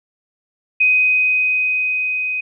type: tone with level ramp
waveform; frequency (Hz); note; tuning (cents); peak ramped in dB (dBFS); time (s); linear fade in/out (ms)
sine; 2508; D#7; +13; -10 to -19; 0.8-2.41; 10
effects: none